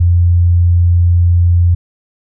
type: tone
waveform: sine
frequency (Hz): 87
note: F2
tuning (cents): -6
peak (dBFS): -6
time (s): 0-1.75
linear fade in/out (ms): 10
effects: none